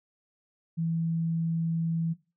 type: tone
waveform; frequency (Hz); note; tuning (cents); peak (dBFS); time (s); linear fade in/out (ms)
sine; 164.81; E3; 0; -26; 0.77-2.14; 20
effects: noise-tail reverb RT60 0.3 s tail -18 dB re dry